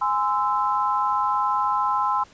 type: chord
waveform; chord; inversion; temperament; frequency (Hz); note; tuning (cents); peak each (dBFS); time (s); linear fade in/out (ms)
sine; Ab augmented; none; equal with one note detuned; 830.6 / 1032.7 / 1318.5; Ab5 / C6 / E6; 0 / -23 / 0; -25 / -22 / -26; 0.01-2.24; 10
effects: pink hiss -52 dBFS RMS until 2.33 s + resampled to 16000 Hz